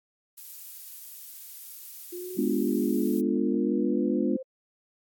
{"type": "noise", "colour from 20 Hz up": "violet", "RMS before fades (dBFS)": -42, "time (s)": [0.37, 3.21], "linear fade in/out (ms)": 10}
{"type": "linear sweep", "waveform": "sine", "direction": "up", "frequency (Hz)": [352, 525], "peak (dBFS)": -35, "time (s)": [2.12, 4.43], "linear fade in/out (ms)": 10}
{"type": "chord", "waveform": "sine", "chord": "G# diminished seventh", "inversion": "none", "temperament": "equal", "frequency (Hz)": [207.7, 246.9, 293.7, 349.2], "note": ["G#3", "B3", "D4", "F4"], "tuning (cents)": [0, 0, 0, 0], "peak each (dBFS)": [-29, -28, -29, -29], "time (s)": [2.37, 4.37], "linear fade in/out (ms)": 10}
{"effects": ["AAC 64 kbps"]}